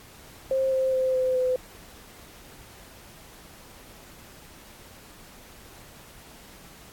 sine tone with pitch steps, 530 / 524.5 / 519.1 / 513.7 / 508.4 Hz, C5 / C5 / C5 / C5 / C5, +22 / +4 / -14 / -32 / -50 cents, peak -21 dBFS, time 0.51-1.56 s, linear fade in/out 2 ms, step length 210 ms, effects pink hiss -49 dBFS RMS until 6.92 s + AAC 64 kbps

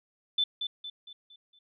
sine tone with echo, 3520 Hz, A7, in tune, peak -23 dBFS, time 0.38-0.44 s, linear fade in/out 5 ms, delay 230 ms, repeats 5, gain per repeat -7 dB, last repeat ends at 1.59 s, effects none

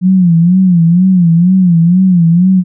sine tone with vibrato, 176.8 Hz, F3, 22 cents sharp, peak -4 dBFS, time 0.01-2.64 s, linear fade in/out 50 ms, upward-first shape sine, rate 2.1 Hz, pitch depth 120 cents each way, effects none

